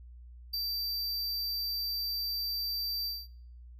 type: tone with ADSR envelope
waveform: square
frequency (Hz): 4670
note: D8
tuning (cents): -11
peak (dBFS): -30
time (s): 0.53-3.28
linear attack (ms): 11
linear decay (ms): 9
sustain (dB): -2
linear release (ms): 220
effects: noise-tail reverb RT60 0.6 s tail -26 dB re dry + added 60 Hz sine -47 dBFS peak until 3.79 s